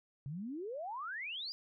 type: exponential sweep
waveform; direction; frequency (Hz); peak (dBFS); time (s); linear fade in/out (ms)
sine; up; 130.81 to 4978; -39; 0.26-1.52; 0
effects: none